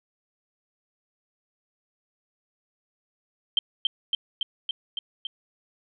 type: tone with echo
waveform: sine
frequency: 3136 Hz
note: G7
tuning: in tune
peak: -17 dBFS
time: 3.57-3.59 s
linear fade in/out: 2 ms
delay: 280 ms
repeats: 6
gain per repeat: -2 dB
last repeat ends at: 5.27 s
effects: none